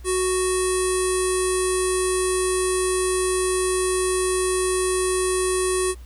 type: tone with low-pass filter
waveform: square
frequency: 370 Hz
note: F#4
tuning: in tune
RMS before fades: -22 dBFS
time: 0.04-5.95 s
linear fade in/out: 50 ms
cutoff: 9400 Hz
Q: 10
effects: added 60 Hz sine -37 dBFS peak until 6.05 s + pink hiss -54 dBFS RMS until 6.05 s